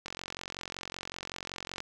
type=click train; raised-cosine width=0.2 ms; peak=-20 dBFS; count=80; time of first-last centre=0.06-1.804 s; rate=45.3 Hz; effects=none